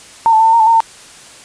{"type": "tone with pitch steps", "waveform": "sine", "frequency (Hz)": [912, 877, 895, 900, 926, 878, 918, 904], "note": ["A#5", "A5", "A5", "A5", "A#5", "A5", "A#5", "A5"], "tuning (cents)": [-38, -6, 29, 39, -12, -4, -27, 47], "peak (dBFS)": -6, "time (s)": [0.26, 0.804], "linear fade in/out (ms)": 0, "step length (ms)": 68, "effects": ["white hiss -38 dBFS RMS until 1.44 s", "resampled to 22050 Hz"]}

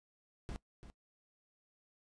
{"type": "noise with echo", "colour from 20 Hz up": "brown", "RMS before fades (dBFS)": -42, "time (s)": [0.49, 0.56], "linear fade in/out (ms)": 0, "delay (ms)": 340, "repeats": 1, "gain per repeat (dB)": -11, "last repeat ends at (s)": 0.9, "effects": ["noise-tail reverb RT60 0.1 s tail -20 dB re dry", "resampled to 22050 Hz"]}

